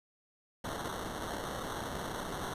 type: noise with sample-and-hold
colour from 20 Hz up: white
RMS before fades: -39 dBFS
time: 0.64-2.54 s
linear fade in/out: 5 ms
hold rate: 2450 Hz
effects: resampled to 32000 Hz